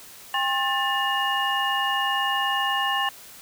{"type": "tone cluster", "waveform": "sine", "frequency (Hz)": [799, 1071, 1770, 2860], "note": ["G5", "C6", "A6", "F7"], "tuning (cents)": [33, 40, 10, 41], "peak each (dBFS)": -27, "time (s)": [0.34, 3.09], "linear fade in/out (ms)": 2, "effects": ["white hiss -45 dBFS RMS until 3.41 s"]}